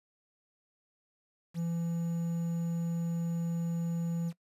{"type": "tone with quantisation", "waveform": "triangle", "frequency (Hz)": 168.4, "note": "E3", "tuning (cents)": 37, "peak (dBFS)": -28, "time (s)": [1.54, 4.33], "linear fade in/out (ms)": 50, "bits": 9, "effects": ["noise-tail reverb RT60 0.1 s tail -20 dB re dry", "resampled to 32000 Hz"]}